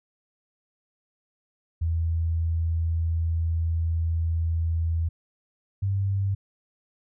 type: tone pair in turn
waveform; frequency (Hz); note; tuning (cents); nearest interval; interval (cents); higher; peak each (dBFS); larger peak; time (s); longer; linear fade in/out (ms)
sine; 82.41 / 97.99; E2 / G2; 0 / 0; minor third; 300; second; -22; neither; 1.81-5.09 / 5.82-6.35; first; 10
effects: none